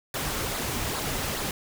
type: noise with flanger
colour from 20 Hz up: pink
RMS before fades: -30 dBFS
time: 0.14-1.51 s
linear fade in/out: 2 ms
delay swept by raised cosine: 0.33 to 6.23 ms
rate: 2.4 Hz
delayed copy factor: -0.55
effects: none